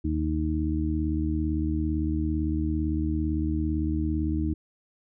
harmonic tone, 77.78 Hz, D#2, in tune, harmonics 1 / 2 / 3 / 4, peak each -27 / -34 / -33 / -28 dBFS, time 0.04-4.54 s, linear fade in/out 10 ms, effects none

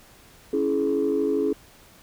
sine chord, C# minor, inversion none, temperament equal with one note detuned, 277.2 / 329.6 / 422.8 Hz, C#4 / E4 / G#4, 0 / 0 / +31 cents, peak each -25 / -26 / -22 dBFS, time 0.53-1.53 s, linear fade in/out 5 ms, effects tanh soft clip ceiling -14 dBFS + pink hiss -52 dBFS RMS until 2.02 s

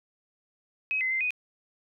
sine tone with pitch steps, 2544 / 2049 / 2081 / 2490 Hz, D#7 / C7 / C7 / D#7, +38 / -37 / -10 / +1 cents, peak -25 dBFS, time 0.91-1.306 s, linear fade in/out 0 ms, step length 99 ms, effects none

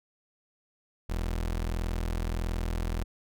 30% pulse tone, 41.53 Hz, E1, 14 cents sharp, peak -26 dBFS, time 1.09-3.04 s, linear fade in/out 10 ms, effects none

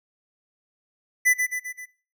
square tone with echo, 1997 Hz, B6, 19 cents sharp, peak -16 dBFS, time 1.25-1.34 s, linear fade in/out 20 ms, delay 130 ms, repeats 4, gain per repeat -5 dB, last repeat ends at 1.86 s, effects noise-tail reverb RT60 0.4 s tail -20 dB re dry

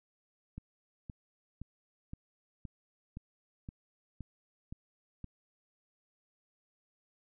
click train, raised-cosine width 5 ms, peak -30 dBFS, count 10, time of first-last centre 0.58-5.243 s, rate 1.93 Hz, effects none

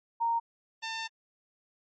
sine / 10% pulse tone pair in turn, 927 / 897.5 Hz, A#5 / A5, -10 / +34 cents, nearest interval minor second, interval 56 cents, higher first, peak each -25 dBFS, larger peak neither, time 0.2-0.4 / 0.82-1.08 s, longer second, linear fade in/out 20 ms, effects low-pass 6000 Hz 12 dB/octave + MP3 32 kbps

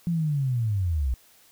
sine linear sweep, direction down, 174.61 to 59 Hz, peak -22 dBFS, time 0.07-1.14 s, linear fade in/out 0 ms, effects white hiss -57 dBFS RMS until 1.51 s

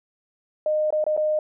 sine tone with dropouts, 613 Hz, D#5, 26 cents flat, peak -19 dBFS, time 0.66-1.39 s, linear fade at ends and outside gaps 2 ms, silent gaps 0.905-0.925 / 1.041-1.065 / 1.166-1.175 s, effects none

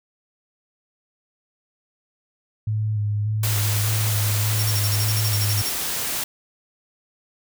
sine tone with vibrato, 105.9 Hz, G#2, 34 cents sharp, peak -20 dBFS, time 2.67-5.62 s, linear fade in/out 5 ms, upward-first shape square, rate 1.7 Hz, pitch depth 27 cents each way
white noise, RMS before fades -26 dBFS, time 3.43-6.24 s, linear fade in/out 5 ms
sawtooth tone bursts, 5520 Hz, F8, 21 cents flat, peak -23 dBFS, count 14, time 4.59-5.695 s, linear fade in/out 2 ms, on 39 ms, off 43 ms
effects none

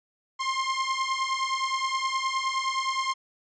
sawtooth beating tone pair, 1055 / 1064.6 Hz, C6 / C6, +14 / +30 cents, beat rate 9.6 Hz, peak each -25 dBFS, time 0.39-3.14 s, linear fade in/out 20 ms, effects resampled to 16000 Hz

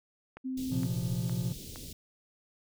click train, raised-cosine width 0.5 ms, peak -30 dBFS, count 4, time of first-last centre 0.37-1.759 s, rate 2.16 Hz
sine tone, 260 Hz, C4, 11 cents flat, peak -32 dBFS, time 0.44-0.87 s, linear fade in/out 20 ms
pink band-stop noise, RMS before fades -44 dBFS, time 0.57-1.93 s, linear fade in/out 5 ms, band 390 to 3300 Hz, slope 24 dB/octave
triangle chord, Bb suspended second, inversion none, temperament just, 116.54 / 131.11 / 174.81 Hz, Bb2 / C3 / F3, 0 / +4 / +2 cents, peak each -32 dBFS, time 0.71-1.53 s, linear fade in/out 10 ms
effects none

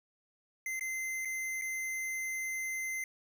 square tone with dropouts, 2071 Hz, C7, 18 cents flat, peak -35 dBFS, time 0.66-3.04 s, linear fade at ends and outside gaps 2 ms, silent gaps 0.795-0.809 / 1.25-1.254 / 1.614-1.619 s, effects none

